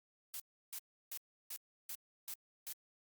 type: noise bursts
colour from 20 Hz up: blue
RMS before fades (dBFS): -44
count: 7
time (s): 0.34-2.726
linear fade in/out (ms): 0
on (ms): 58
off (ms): 330
effects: Opus 48 kbps